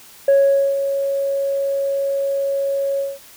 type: tone with ADSR envelope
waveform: sine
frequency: 553 Hz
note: C#5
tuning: 4 cents flat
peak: -7 dBFS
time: 0.28-3.19 s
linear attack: 4 ms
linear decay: 470 ms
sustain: -10 dB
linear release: 200 ms
effects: tanh soft clip ceiling -8 dBFS + white hiss -44 dBFS RMS until 3.36 s